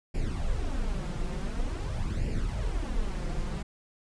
brown noise with flanger, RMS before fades -30 dBFS, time 0.14-3.63 s, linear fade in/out 10 ms, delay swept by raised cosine 0.4 to 5.8 ms, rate 0.47 Hz, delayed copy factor +0.65, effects resampled to 22050 Hz

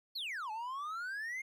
triangle exponential two-way sweep, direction down then up, 4547 to 844 to 2154 Hz, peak -36 dBFS, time 0.15-1.42 s, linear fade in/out 10 ms, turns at 0.51 s, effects none

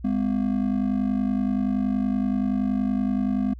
triangle ring-modulated tone, 230 Hz, A#3, 23 cents flat, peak -16 dBFS, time 0.04-3.54 s, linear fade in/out 10 ms, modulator 25.3 Hz, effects added 60 Hz sine -37 dBFS peak until 3.59 s

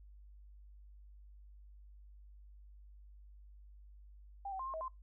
sine tone with pitch steps, 793 / 764 / 1052 / 1067 / 640 / 1040 Hz, G5 / G5 / C6 / C6 / D#5 / C6, +20 / -45 / +9 / +34 / +49 / -11 cents, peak -39 dBFS, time 4.45-4.882 s, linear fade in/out 5 ms, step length 72 ms, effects noise-tail reverb RT60 0.2 s tail -22 dB re dry + added 50 Hz sine -54 dBFS peak until 5.02 s

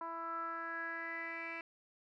10% pulse tone with low-pass filter sweep, 331.7 Hz, E4, 11 cents sharp, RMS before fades -42 dBFS, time 0.01-1.61 s, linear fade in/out 2 ms, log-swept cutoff 1100 to 2500 Hz, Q 6.5, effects none

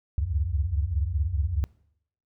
sine tone cluster, 68.9 / 73.8 / 90.2 Hz, C#2 / D2 / F#2, -10 / +9 / -44 cents, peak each -28 dBFS, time 0.18-1.64 s, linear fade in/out 0 ms, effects noise-tail reverb RT60 0.7 s tail -23 dB re dry

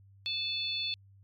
harmonic tone, 874 Hz, A5, 12 cents flat, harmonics 3 / 4 / 5, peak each -38 / -34 / -35 dBFS, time 0.26-0.94 s, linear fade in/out 0 ms, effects added 98 Hz sine -55 dBFS peak until 1.23 s + MP3 64 kbps

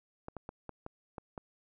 clicks, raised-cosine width 1 ms, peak -27 dBFS, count 7, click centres 0.284 / 0.367 / 0.491 / 0.693 / 0.864 / 1.182 / 1.378 s, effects none

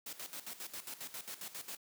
white noise with tremolo, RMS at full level -44 dBFS, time 0.06-1.77 s, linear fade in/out 5 ms, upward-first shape square, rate 7.4 Hz, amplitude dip 75%, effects high-pass 150 Hz 12 dB/octave

